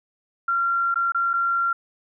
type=tone with dropouts; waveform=sine; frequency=1376 Hz; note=F6; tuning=26 cents flat; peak=-19 dBFS; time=0.48-1.73 s; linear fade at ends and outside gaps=5 ms; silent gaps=0.943-0.957 / 1.121-1.146 / 1.333-1.337 s; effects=none